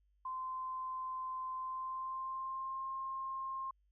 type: tone with pitch glide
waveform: sine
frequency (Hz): 1036 to 1063.9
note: C6 to C6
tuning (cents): -17 to +29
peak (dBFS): -38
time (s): 0.25-3.71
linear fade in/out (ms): 5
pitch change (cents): +46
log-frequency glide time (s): 1.55-2.88
effects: added 50 Hz sine -70 dBFS peak until 3.91 s